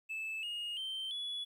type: tone with pitch steps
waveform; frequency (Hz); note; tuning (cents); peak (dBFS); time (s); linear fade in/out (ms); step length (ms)
triangle; 2623 / 2860 / 3119 / 3402; E7 / F7 / G7 / G#7; -9 / +41 / -9 / +41; -35; 0.09-1.45; 20; 340
effects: tanh soft clip ceiling -31 dBFS + 12-bit